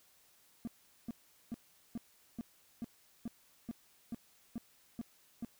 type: tone bursts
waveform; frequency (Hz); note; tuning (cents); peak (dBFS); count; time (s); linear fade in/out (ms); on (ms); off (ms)
triangle; 233.1; A#3; 0; -34; 12; 0.65-5.448; 0; 24; 410
effects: tanh soft clip ceiling -30 dBFS + white hiss -67 dBFS RMS until 5.59 s